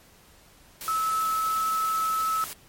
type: tone in noise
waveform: sine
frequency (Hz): 1300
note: E6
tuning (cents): -24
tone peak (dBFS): -23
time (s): 0.88-2.44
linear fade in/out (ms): 0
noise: white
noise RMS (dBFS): -37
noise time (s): 0.81-2.53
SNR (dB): +11
effects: pink hiss -55 dBFS RMS until 2.68 s + MP3 64 kbps